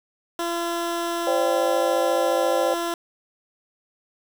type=tone; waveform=15% pulse; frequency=340.7 Hz; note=F4; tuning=43 cents flat; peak=-18 dBFS; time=0.39-2.94 s; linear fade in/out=2 ms
type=chord; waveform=sine; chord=C suspended second; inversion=none; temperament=equal with one note detuned; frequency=523.3 / 577.6 / 784 Hz; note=C5 / D5 / G5; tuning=0 / -29 / 0 cents; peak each=-22 / -25 / -27 dBFS; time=1.27-2.74 s; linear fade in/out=2 ms
effects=8-bit